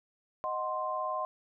sine chord, C diminished, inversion first, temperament equal, 622.3 / 740 / 1046.5 Hz, Eb5 / Gb5 / C6, 0 / 0 / 0 cents, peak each -36 / -38 / -33 dBFS, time 0.44-1.25 s, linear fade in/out 0 ms, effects none

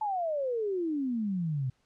sine exponential sweep, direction down, 880 to 124.6 Hz, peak -28 dBFS, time 0.01-1.7 s, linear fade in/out 5 ms, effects pink hiss -72 dBFS RMS until 1.85 s + low-pass 7000 Hz 12 dB/octave

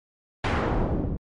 pink noise with low-pass filter sweep, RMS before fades -25 dBFS, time 0.44-1.17 s, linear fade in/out 5 ms, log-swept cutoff 2600 to 220 Hz, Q 0.85, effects MP3 48 kbps

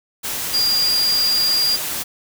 sine tone in noise, 4806 Hz, D8, 39 cents sharp, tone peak -15 dBFS, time 0.53-1.77 s, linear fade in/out 20 ms, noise white, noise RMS -25 dBFS, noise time 0.23-2.04 s, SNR +7 dB, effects none

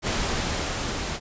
pink noise with level ramp, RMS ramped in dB -25 to -30 dBFS, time 0.02-1.2 s, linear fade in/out 50 ms, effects resampled to 16000 Hz

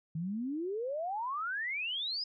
sine exponential sweep, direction up, 153.9 to 5130 Hz, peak -33 dBFS, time 0.15-2.24 s, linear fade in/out 5 ms, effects none

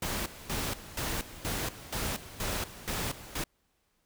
pink noise with tremolo, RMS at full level -33 dBFS, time 0.02-3.44 s, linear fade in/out 5 ms, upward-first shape square, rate 2.1 Hz, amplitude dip 80%, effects pink hiss -74 dBFS RMS until 4.05 s

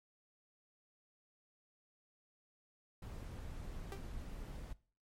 brown noise, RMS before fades -46 dBFS, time 3.02-4.73 s, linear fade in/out 5 ms
sawtooth tone with exponential decay, 392.4 Hz, G4, 2 cents sharp, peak -38 dBFS, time 3.92-4.04 s, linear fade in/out 1 ms, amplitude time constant 26 ms
effects noise-tail reverb RT60 0.4 s tail -20 dB re dry + MP3 64 kbps

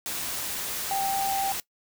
sine tone in noise, 784 Hz, G5, in tune, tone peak -25 dBFS, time 0.91-1.52 s, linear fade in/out 0 ms, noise white, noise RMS -32 dBFS, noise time 0.06-1.6 s, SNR +4 dB, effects noise-tail reverb RT60 0.1 s tail -20 dB re dry

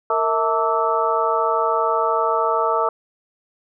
sine tone cluster, 459.7 / 650 / 893 / 1156 / 1309 Hz, A#4 / E5 / A5 / D6 / E6, -24 / -24 / +25 / -28 / -13 cents, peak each -23 dBFS, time 0.1-2.89 s, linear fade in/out 2 ms, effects none

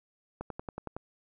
click train, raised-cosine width 1 ms, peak -23 dBFS, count 7, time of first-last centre 0.41-0.966 s, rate 10.8 Hz, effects none

